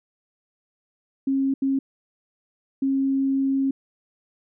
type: tone bursts at uneven times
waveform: sine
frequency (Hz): 270.6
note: C#4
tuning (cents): -42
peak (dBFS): -19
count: 3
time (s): 1.27-1.54 / 1.62-1.79 / 2.82-3.71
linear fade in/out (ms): 5
effects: none